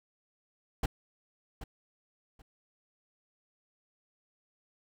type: noise with echo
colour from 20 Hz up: brown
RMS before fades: -28 dBFS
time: 0.83-0.86 s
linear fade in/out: 5 ms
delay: 780 ms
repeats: 2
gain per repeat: -13 dB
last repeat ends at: 2.42 s
effects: none